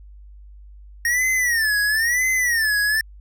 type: tone with vibrato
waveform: square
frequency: 1849 Hz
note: A#6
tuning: 15 cents flat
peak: -18 dBFS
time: 1.05-3.01 s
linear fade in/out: 2 ms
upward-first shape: sine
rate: 1 Hz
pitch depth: 180 cents each way
effects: added 50 Hz sine -40 dBFS peak until 3.2 s